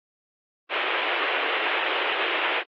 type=band-pass noise; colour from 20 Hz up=white; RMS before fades=-26 dBFS; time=0.69-2.64 s; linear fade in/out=50 ms; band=340 to 3100 Hz; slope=48 dB/octave; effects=AAC 32 kbps